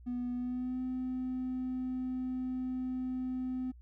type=tone with pitch glide; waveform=triangle; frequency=245.8 to 255.4 Hz; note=B3 to C4; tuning=-8 to -42 cents; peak=-30 dBFS; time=0.06-3.72 s; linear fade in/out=20 ms; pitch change=+66 cents; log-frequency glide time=0.34-0.81 s; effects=tanh soft clip ceiling -29 dBFS + added 60 Hz sine -51 dBFS peak until 3.81 s

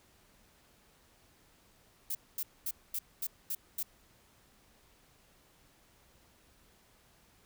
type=noise bursts; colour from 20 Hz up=violet; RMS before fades=-35 dBFS; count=7; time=2.1-3.83 s; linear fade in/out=5 ms; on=50 ms; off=230 ms; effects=pink hiss -65 dBFS RMS until 7.45 s

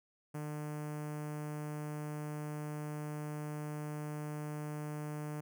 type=tone with notch filter; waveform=sawtooth; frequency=150 Hz; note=D3; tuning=37 cents sharp; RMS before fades=-41 dBFS; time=0.34-5.41 s; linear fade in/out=10 ms; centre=3800 Hz; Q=0.62; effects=none

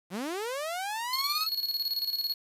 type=linear sweep; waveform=sawtooth; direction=up; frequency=162.6 to 1318.5 Hz; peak=-28 dBFS; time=0.1-1.48 s; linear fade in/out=50 ms
type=tone with tremolo; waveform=square; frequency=4333 Hz; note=C#8; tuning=40 cents flat; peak=-27 dBFS; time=1.13-2.34 s; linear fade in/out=2 ms; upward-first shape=square; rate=18 Hz; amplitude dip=65%
effects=resampled to 32000 Hz + 9-bit

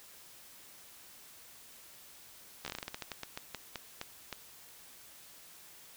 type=slowing click train; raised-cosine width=0.2 ms; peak=-21 dBFS; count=18; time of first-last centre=2.65-4.327 s; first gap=13 ms; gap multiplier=1.22; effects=white hiss -55 dBFS RMS until 5.96 s

